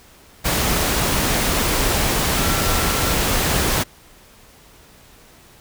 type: tone in noise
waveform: sine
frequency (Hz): 1353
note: E6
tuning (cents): +45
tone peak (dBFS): -29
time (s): 2.36-3.16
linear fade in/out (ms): 20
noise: pink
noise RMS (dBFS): -19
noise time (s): 0.44-3.84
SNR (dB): -13
effects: pink hiss -48 dBFS RMS until 5.6 s